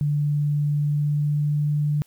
sine tone with pitch glide, 146.83 to 148.11 Hz, D3 to D3, 0 to +15 cents, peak -19 dBFS, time 0.01-2.02 s, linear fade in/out 0 ms, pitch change +15 cents, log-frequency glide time 0.76-1.71 s, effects white hiss -60 dBFS RMS until 2.06 s

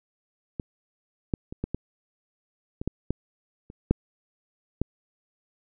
clicks, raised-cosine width 3 ms, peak -17 / -11 / -23 / -15 / -15 / -19 / -13 / -12 / -29 / -6 / -11 dBFS, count 11, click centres 0.598 / 1.338 / 1.525 / 1.64 / 1.746 / 2.815 / 2.876 / 3.106 / 3.701 / 3.91 / 4.816 s, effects none

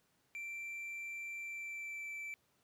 triangle tone with pitch glide, 2349 to 2327 Hz, D7 to D7, 0 to -17 cents, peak -40 dBFS, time 0.35-2.34 s, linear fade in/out 0 ms, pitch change -17 cents, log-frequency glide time 1.39-2.09 s, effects pink hiss -75 dBFS RMS until 2.63 s + high-pass 100 Hz 12 dB/octave

